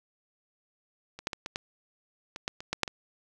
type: clicks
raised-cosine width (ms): 0.2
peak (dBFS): -25 / -12 / -17 / -18 / -14 / -21 / -13 / -23 / -12 / -7 / -18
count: 11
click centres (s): 1.19 / 1.271 / 1.332 / 1.461 / 1.559 / 2.361 / 2.479 / 2.605 / 2.73 / 2.833 / 2.878
effects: none